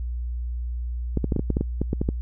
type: clicks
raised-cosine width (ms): 3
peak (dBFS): -10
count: 12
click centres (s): 1.173 / 1.243 / 1.322 / 1.363 / 1.394 / 1.503 / 1.569 / 1.61 / 1.816 / 1.931 / 2.015 / 2.089
effects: added 60 Hz sine -26 dBFS peak until 2.21 s